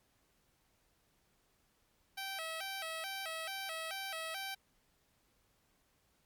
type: tone with vibrato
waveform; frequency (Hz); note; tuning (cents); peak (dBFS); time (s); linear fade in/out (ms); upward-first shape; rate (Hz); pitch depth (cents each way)
10% pulse; 709; F5; +26; -31; 2.17-4.55; 10; square; 2.3; 160
effects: pink hiss -74 dBFS RMS until 6.25 s + MP3 96 kbps